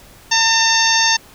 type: harmonic tone with a mistuned harmonic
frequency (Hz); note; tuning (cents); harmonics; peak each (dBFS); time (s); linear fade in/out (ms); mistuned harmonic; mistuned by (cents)
903; A5; +45; 1 / 2 / 3 / 4 / 5 / 6 / 7; -19 / -18 / -22 / -21 / -21 / -19 / -19; 0.31-1.17; 10; 5; +17
effects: pink hiss -44 dBFS RMS until 1.34 s